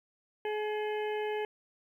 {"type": "harmonic tone with a mistuned harmonic", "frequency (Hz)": 423.9, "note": "G#4", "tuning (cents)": 35, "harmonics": [1, 2, 4, 5, 6, 7], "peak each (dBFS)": [-32, -38, -44, -46, -48, -49], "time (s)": [0.45, 1.45], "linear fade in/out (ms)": 2, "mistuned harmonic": 7, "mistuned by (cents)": 33, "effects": ["11-bit"]}